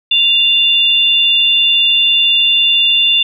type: tone pair together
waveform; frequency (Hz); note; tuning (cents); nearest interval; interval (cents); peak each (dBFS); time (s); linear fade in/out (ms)
sine; 2794 / 3524; F7 / A7; 0 / +2; major third; 402; -11; 0.11-3.23; 5
effects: none